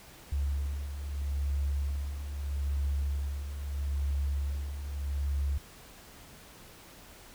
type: beating tone pair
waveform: sine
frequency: 69.8 / 70.58 Hz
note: C#2 / C#2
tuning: +13 / +32 cents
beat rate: 0.78 Hz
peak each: -37 / -30 dBFS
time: 0.32-5.58 s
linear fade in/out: 5 ms
effects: pink hiss -52 dBFS RMS until 7.34 s